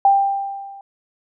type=tone with level ramp; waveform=sine; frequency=791 Hz; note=G5; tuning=15 cents sharp; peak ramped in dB=-8 to -36 dBFS; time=0.05-0.81 s; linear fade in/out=2 ms; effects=none